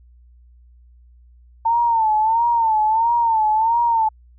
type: tone with vibrato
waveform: sine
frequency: 900 Hz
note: A5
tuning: 39 cents sharp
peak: -14 dBFS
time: 1.65-4.09 s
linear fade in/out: 10 ms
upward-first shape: sine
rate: 1.5 Hz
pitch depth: 89 cents each way
effects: added 60 Hz sine -46 dBFS peak until 4.38 s